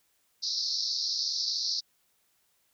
pink band-pass noise, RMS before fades -31 dBFS, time 0.42-1.81 s, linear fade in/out 20 ms, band 4100 to 5600 Hz, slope 96 dB/octave, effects white hiss -71 dBFS RMS until 2.73 s

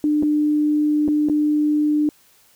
sine tone with dropouts, 299.5 Hz, D4, 34 cents sharp, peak -15 dBFS, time 0.04-2.09 s, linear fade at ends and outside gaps 1 ms, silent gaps 0.226-0.232 / 1.079-1.085 / 1.287-1.297 s, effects white hiss -55 dBFS RMS until 2.55 s

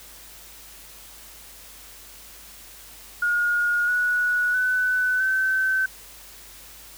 sine tone with pitch steps, 1433 / 1466.5 / 1500.8 / 1535.9 Hz, F6 / F#6 / F#6 / G6, +44 / -16 / +24 / -36 cents, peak -19 dBFS, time 3.22-5.86 s, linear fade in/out 5 ms, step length 660 ms, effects added 50 Hz sine -53 dBFS peak until 6.97 s + white hiss -45 dBFS RMS until 6.97 s

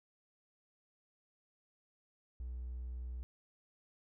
triangle tone with hard clipping, 61.74 Hz, B1, in tune, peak -40 dBFS, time 2.4-3.23 s, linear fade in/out 0 ms, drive 3 dB, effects none

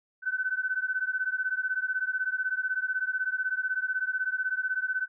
sine beating tone pair, 1508 / 1524 Hz, F#6 / G6, +32 / -49 cents, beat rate 16 Hz, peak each -30 / -30 dBFS, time 0.22-5.08 s, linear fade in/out 50 ms, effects none

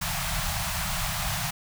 pink band-stop noise, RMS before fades -29 dBFS, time 0.01-1.51 s, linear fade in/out 10 ms, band 190 to 620 Hz, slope 96 dB/octave, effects none

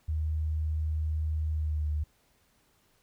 sine tone with pitch glide, 77.78 to 75.48 Hz, D#2 to D2, 0 to +48 cents, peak -27 dBFS, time 0.08-2.04 s, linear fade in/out 10 ms, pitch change -52 cents, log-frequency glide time 1.52-1.87 s, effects pink hiss -68 dBFS RMS until 3.02 s

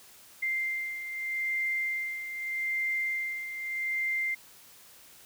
sine beating tone pair, 2093 / 2093.81 Hz, C7 / C7, 0 / +1 cents, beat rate 0.81 Hz, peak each -37 / -30 dBFS, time 0.42-4.35 s, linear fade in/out 10 ms, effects white hiss -54 dBFS RMS until 5.25 s

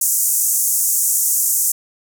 pink band-pass noise, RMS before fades -17 dBFS, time 0.01-1.72 s, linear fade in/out 5 ms, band 6500 to 16000 Hz, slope 48 dB/octave, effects none

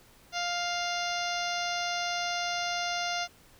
harmonic tone with a mistuned harmonic, 700 Hz, F5, 4 cents sharp, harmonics 1 / 2 / 3 / 4 / 5 / 6 / 7 / 8 / 9, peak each -33 / -36 / -38 / -39 / -40 / -41 / -41 / -42 / -43 dBFS, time 0.32-3.28 s, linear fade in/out 50 ms, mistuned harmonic 7, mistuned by +16 cents, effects pink hiss -58 dBFS RMS until 3.59 s

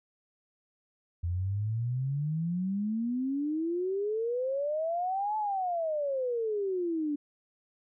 sine exponential two-way sweep, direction up then down, 84 to 870 to 286.4 Hz, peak -28 dBFS, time 1.23-7.16 s, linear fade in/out 10 ms, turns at 5.37 s, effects none

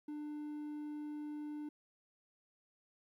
triangle tone, 298.2 Hz, D4, 27 cents sharp, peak -39 dBFS, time 0.08-1.69 s, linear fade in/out 5 ms, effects 13-bit

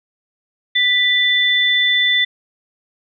sine tone pair together, 1975.5 / 3520 Hz, B6 / A7, 0 / 0 cents, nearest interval minor seventh, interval 1000 cents, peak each -15 / -15 dBFS, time 0.75-2.25 s, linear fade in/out 10 ms, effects none

